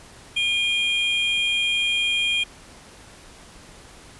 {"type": "tone pair together", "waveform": "triangle", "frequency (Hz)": [2426, 3214], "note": ["D#7", "G7"], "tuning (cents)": [-44, 43], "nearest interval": "perfect fourth", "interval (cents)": 487, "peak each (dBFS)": -21, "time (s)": [0.36, 2.44], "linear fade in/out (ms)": 10, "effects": ["pink hiss -46 dBFS RMS until 4.19 s", "resampled to 24000 Hz"]}